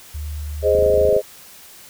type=tone; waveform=sine; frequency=74.7 Hz; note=D2; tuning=30 cents sharp; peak=-25 dBFS; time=0.14-1.1 s; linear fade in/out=10 ms
type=chord; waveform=sine; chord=Ab major; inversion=none; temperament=equal; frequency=415.3 / 523.3 / 622.3 Hz; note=Ab4 / C5 / Eb5; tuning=0 / 0 / 0 cents; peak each=-17 dBFS; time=0.62-1.22 s; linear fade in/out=50 ms
type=click train; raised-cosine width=3 ms; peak=-17 dBFS; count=12; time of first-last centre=0.75-1.165 s; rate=26.5 Hz
effects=white hiss -43 dBFS RMS until 1.89 s